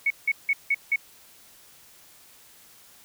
sine tone bursts, 2217 Hz, C#7, in tune, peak -19 dBFS, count 5, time 0.06-0.96 s, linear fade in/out 5 ms, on 44 ms, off 170 ms, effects white hiss -53 dBFS RMS until 3.04 s

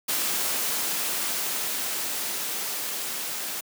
white noise with level ramp, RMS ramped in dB -26 to -32 dBFS, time 0.08-3.61 s, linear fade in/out 10 ms, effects high-pass 200 Hz 12 dB/octave

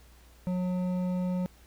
sine tone with hard clipping, 181.5 Hz, F#3, 33 cents flat, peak -29 dBFS, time 0.47-1.46 s, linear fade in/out 0 ms, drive 9 dB, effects added 60 Hz sine -55 dBFS peak until 1.66 s + pink hiss -60 dBFS RMS until 1.66 s

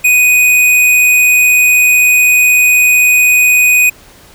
square tone, 2489 Hz, D#7, in tune, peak -6 dBFS, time 0.04-3.9 s, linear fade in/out 10 ms, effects pink hiss -40 dBFS RMS until 4.34 s

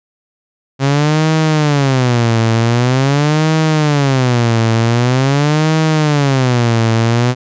sawtooth tone with vibrato, 133.9 Hz, C3, 40 cents sharp, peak -6 dBFS, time 0.79-7.35 s, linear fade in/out 50 ms, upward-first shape sine, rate 0.45 Hz, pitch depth 290 cents each way, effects resampled to 16000 Hz

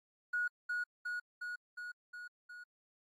triangle tone with echo, 1454 Hz, F#6, 31 cents flat, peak -28 dBFS, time 0.33-0.48 s, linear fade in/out 10 ms, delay 360 ms, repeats 6, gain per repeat -3 dB, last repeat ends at 2.64 s, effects tanh soft clip ceiling -30 dBFS + AAC 48 kbps

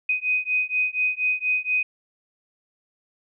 sine beating tone pair, 2500 / 2504.2 Hz, D#7 / D#7, +8 / +11 cents, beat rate 4.2 Hz, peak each -24 dBFS, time 0.09-1.83 s, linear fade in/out 5 ms, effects none

